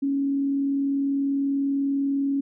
sine tone with frequency modulation, 277.2 Hz, C#4, in tune, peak -21 dBFS, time 0.02-2.41 s, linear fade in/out 10 ms, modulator 40.1 Hz, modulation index 0.22, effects none

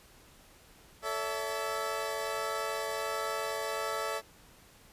20% pulse chord, A major, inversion none, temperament equal with one note detuned, 440 / 568 / 659.3 Hz, A4 / C#5 / E5, 0 / +42 / 0 cents, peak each -32 dBFS, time 1.02-4.22 s, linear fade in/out 50 ms, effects pink hiss -58 dBFS RMS until 4.92 s + resampled to 32000 Hz

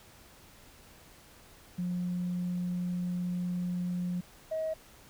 sine tone pair in turn, 178.3 / 635.4 Hz, F3 / D#5, +36 / +36 cents, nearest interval octave + minor seventh, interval 2200 cents, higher second, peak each -29 / -29 dBFS, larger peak neither, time 1.78-4.21 / 4.51-4.74 s, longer first, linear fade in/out 10 ms, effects tanh soft clip ceiling -26 dBFS + pink hiss -56 dBFS RMS until 5.09 s

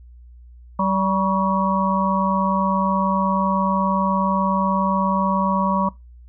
harmonic tone with a mistuned harmonic, 192.7 Hz, G3, 29 cents flat, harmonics 1 / 3 / 5 / 6, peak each -21 / -26 / -21 / -23 dBFS, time 0.79-5.89 s, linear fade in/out 5 ms, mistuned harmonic 6, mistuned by -55 cents, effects noise-tail reverb RT60 0.2 s tail -21 dB re dry + added 60 Hz sine -41 dBFS peak until 6.28 s

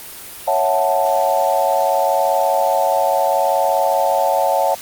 sine chord, F# minor seventh, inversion second, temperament equal, 554.4 / 659.3 / 740 / 880 Hz, C#5 / E5 / F#5 / A5, 0 / 0 / 0 / 0 cents, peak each -19 dBFS, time 0.47-4.75 s, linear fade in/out 10 ms, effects white hiss -34 dBFS RMS until 4.81 s + Opus 32 kbps

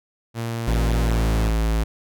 sawtooth tone with pitch glide, 115.5 to 107.77 Hz, A#2 to A2, -16 to -35 cents, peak -21 dBFS, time 0.34-1.52 s, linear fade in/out 50 ms, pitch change -119 cents, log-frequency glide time 1.05-1.4 s
square tone, 55 Hz, A1, in tune, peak -19 dBFS, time 0.67-1.84 s, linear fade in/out 10 ms
effects none

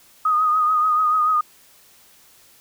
sine tone with vibrato, 1244.5 Hz, D#6, in tune, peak -15 dBFS, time 0.25-1.41 s, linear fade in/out 5 ms, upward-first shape triangle, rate 6.9 Hz, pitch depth 48 cents each way, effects white hiss -52 dBFS RMS until 2.6 s

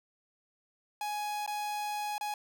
45% pulse tone with dropouts, 835 Hz, G#5, 9 cents sharp, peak -33 dBFS, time 1.01-2.34 s, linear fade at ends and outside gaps 2 ms, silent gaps 1.463-1.476 / 2.181-2.21 s, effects none

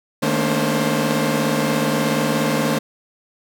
sawtooth tone cluster, 153.5 / 217.6 / 234.4 / 286.2 / 528 Hz, D#3 / A3 / A#3 / D4 / C5, -23 / -19 / +10 / -45 / +16 cents, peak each -20 dBFS, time 0.22-2.79 s, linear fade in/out 10 ms, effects none

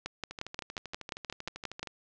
two click trains, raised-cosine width 0.2 ms, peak -17 / -23 dBFS, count 11 / 21, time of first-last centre 0.06-1.83 / 0.31-1.873 s, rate 5.65 / 12.8 Hz, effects low-pass 7000 Hz 12 dB/octave

